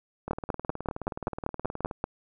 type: two click trains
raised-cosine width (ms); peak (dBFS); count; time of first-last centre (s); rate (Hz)
1; -13 / -20; 10 / 32; 0.31-2.041 / 0.28-1.912; 5.2 / 19
effects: none